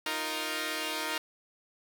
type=chord; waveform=5% pulse; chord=Eb suspended second; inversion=none; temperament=equal; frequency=311.1 / 349.2 / 466.2 Hz; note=Eb4 / F4 / Bb4; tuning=0 / 0 / 0 cents; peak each=-23 / -27 / -25 dBFS; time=0.06-1.18 s; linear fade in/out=2 ms; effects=none